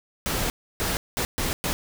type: noise bursts at uneven times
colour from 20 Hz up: pink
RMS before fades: -26 dBFS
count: 5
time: 0.26-0.5 / 0.8-0.97 / 1.17-1.25 / 1.38-1.53 / 1.64-1.73 s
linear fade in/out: 0 ms
effects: none